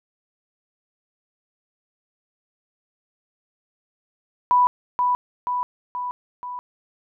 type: tone with echo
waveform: sine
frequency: 987.8 Hz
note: B5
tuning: in tune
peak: -13 dBFS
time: 4.51-4.67 s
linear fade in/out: 0 ms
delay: 480 ms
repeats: 4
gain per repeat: -4 dB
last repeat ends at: 6.59 s
effects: none